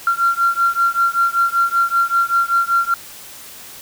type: beating tone pair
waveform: sine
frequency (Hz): 1373 / 1378.2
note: F6 / F6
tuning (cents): -30 / -23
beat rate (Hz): 5.2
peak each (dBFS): -16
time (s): 0.07-2.94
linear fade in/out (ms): 2
effects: tanh soft clip ceiling -6 dBFS + white hiss -37 dBFS RMS until 3.81 s